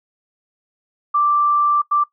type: tone bursts at uneven times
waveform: sine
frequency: 1174.7 Hz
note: D6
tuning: in tune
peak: -13 dBFS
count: 2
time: 1.14-1.82 / 1.91-2.04 s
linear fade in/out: 10 ms
effects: noise-tail reverb RT60 0.1 s tail -18 dB re dry